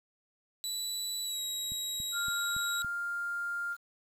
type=tone with pitch glide; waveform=25% pulse; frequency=3951 to 3841 Hz; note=B7 to B7; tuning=0 to -49 cents; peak=-29 dBFS; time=0.64-2.82 s; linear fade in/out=0 ms; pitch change=-49 cents; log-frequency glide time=1.23-1.41 s
type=click train; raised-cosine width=5 ms; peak=-34 dBFS; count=5; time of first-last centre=1.72-2.847 s; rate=3.55 Hz
type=tone; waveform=sine; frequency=1400 Hz; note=F6; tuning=4 cents sharp; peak=-32 dBFS; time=2.12-3.77 s; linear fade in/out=50 ms
effects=9-bit